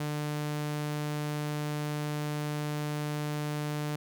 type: tone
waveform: sawtooth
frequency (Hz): 149.1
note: D3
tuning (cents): +27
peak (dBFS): -27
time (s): 0-3.96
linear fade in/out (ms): 5
effects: none